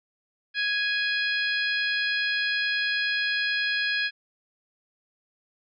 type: harmonic tone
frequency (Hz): 830.6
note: G#5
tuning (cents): 0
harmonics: 2 / 3 / 4 / 5 / 6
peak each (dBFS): -26 / -30 / -32 / -34 / -36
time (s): 0.54-4.11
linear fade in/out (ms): 50
effects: none